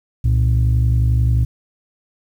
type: tone pair together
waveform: sine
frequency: 65.6 / 116.89 Hz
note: C2 / A#2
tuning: +5 / +5 cents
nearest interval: minor seventh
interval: 1000 cents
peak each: -13 dBFS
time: 0.24-1.45 s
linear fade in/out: 10 ms
effects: tanh soft clip ceiling -9 dBFS + 8-bit